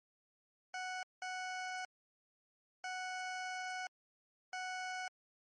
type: tone bursts at uneven times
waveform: 20% pulse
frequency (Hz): 740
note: F#5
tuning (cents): 0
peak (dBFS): -35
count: 4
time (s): 0.74-1.03 / 1.22-1.85 / 2.84-3.87 / 4.53-5.08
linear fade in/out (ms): 2
effects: MP3 32 kbps